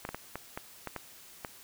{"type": "clicks", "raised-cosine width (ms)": 0.5, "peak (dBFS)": -21, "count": 8, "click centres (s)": [0.051, 0.09, 0.146, 0.356, 0.575, 0.873, 0.963, 1.448], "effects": ["white hiss -53 dBFS RMS until 1.63 s"]}